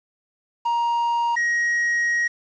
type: tone pair in turn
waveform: triangle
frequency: 940 / 1889.8 Hz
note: A#5 / A#6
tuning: +14 / +23 cents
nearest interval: octave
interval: 1209 cents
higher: second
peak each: -17 dBFS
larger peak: neither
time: 0.65-1.36 / 1.36-2.28 s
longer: second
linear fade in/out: 10 ms
effects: resampled to 16000 Hz + 8-bit